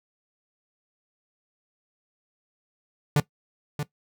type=tone with echo; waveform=45% pulse; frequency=146.83 Hz; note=D3; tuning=in tune; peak=-17 dBFS; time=3.16-3.2 s; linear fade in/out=2 ms; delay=630 ms; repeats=1; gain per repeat=-9 dB; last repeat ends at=3.83 s; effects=noise-tail reverb RT60 0.1 s tail -17 dB re dry